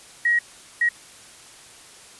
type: tone bursts at uneven times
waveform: sine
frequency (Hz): 1898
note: A#6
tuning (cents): +31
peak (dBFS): -16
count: 2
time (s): 0.25-0.39 / 0.81-0.89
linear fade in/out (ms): 5
effects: white hiss -46 dBFS RMS until 2.19 s + resampled to 24000 Hz